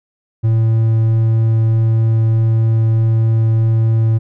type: tone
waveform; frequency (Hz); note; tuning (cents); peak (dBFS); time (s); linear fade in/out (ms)
triangle; 112.3; A2; +36; -8; 0.43-4.19; 20
effects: none